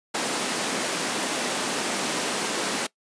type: high-pass noise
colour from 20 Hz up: pink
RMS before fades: -27 dBFS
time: 0.14-2.87 s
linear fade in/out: 10 ms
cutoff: 210 Hz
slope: 24 dB/octave
effects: noise-tail reverb RT60 0.1 s tail -21 dB re dry + resampled to 22050 Hz